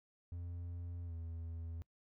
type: tone with pitch glide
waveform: triangle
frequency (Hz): 86.6 to 82.88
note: F2 to E2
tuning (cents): -14 to +10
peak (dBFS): -40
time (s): 0.32-1.82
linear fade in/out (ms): 0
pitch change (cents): -76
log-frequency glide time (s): 1.05-1.13
effects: noise-tail reverb RT60 0.1 s tail -24 dB re dry

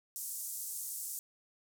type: band-pass noise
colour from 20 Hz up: white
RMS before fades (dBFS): -41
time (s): 0.16-1.19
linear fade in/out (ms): 0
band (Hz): 6800 to 14000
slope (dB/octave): 24
effects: none

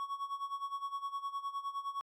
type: tone with tremolo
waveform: triangle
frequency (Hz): 1113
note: C#6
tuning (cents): +7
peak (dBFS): -32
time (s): 0-2.01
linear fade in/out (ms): 0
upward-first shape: sine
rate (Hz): 9.7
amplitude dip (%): 80
effects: AAC 64 kbps

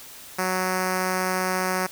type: tone with notch filter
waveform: 5% pulse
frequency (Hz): 185.2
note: F#3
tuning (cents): +2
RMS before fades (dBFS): -25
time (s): 0.38-1.87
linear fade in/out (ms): 10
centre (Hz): 3200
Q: 1.3
effects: white hiss -43 dBFS RMS until 1.91 s

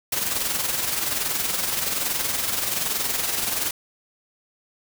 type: noise with amplitude modulation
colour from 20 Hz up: white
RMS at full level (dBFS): -23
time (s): 0.12-3.71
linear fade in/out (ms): 5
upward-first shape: sine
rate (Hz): 21.2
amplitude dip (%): 50
effects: none

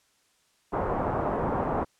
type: low-pass noise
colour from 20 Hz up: white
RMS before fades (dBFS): -28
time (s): 0.72-1.85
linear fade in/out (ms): 20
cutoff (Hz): 1000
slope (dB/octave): 24
effects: white hiss -67 dBFS RMS until 1.99 s + low-pass 9000 Hz 12 dB/octave

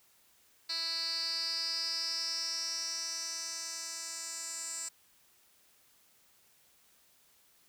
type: tone with band-pass filter sweep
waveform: 10% pulse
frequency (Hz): 329.6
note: E4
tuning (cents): 0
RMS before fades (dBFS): -37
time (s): 0.69-4.89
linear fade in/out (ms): 10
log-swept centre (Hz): 4300 to 7400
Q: 7.8
effects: white hiss -66 dBFS RMS until 7.68 s

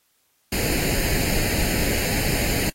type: noise with comb filter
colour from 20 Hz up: pink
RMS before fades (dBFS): -23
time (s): 0.52-2.7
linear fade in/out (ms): 5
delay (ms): 0.43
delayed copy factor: +0.7
effects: white hiss -66 dBFS RMS until 2.74 s + AAC 48 kbps

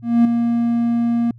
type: tone with ADSR envelope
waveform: triangle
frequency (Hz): 234.7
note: A#3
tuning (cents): +12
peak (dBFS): -6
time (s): 0.02-1.31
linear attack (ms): 230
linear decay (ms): 4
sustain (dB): -7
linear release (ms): 3
effects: added 117 Hz sine -39 dBFS peak until 1.38 s

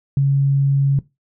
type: tone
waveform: sine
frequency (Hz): 138.59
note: C#3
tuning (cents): 0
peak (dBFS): -12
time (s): 0.17-0.99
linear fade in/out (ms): 2
effects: noise-tail reverb RT60 0.2 s tail -18 dB re dry

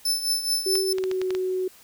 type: tone with tremolo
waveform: sawtooth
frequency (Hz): 5274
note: E8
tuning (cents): 0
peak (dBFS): -17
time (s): 0.05-0.93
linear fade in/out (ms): 5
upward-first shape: triangle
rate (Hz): 4.7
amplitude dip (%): 75
type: tone with pitch glide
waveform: sine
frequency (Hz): 380 to 371.5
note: F#4 to F#4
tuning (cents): +46 to +7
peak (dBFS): -23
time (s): 0.66-1.68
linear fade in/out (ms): 5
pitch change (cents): -39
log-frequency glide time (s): 0.77-1.28
type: clicks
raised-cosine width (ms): 0.2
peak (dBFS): -16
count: 7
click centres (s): 0.755 / 0.984 / 1.039 / 1.114 / 1.216 / 1.306 / 1.35
effects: white hiss -52 dBFS RMS until 1.83 s

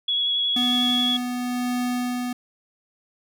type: tone with vibrato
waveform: sine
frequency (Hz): 3357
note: G#7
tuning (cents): +18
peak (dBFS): -20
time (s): 0.08-1.17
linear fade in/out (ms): 5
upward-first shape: triangle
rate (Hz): 11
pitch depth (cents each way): 17
type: tone with tremolo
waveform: square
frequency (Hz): 246.9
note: B3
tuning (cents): 0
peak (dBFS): -23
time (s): 0.56-2.33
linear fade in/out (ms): 5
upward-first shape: sine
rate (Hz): 1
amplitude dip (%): 30
effects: none

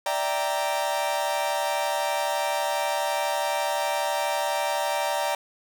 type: chord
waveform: 40% pulse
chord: E half-diminished seventh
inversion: third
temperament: equal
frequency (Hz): 587.3 / 659.3 / 784 / 932.3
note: D5 / E5 / G5 / Bb5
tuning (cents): 0 / 0 / 0 / 0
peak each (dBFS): -28 / -32 / -29 / -28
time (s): 0.06-5.35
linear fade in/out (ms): 2
effects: none

